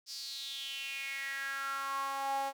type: tone with high-pass filter sweep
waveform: sawtooth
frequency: 273.7 Hz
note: C#4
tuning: 22 cents flat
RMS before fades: -38 dBFS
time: 0.06-2.53 s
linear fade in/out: 50 ms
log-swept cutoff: 5100 to 700 Hz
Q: 6.2
effects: none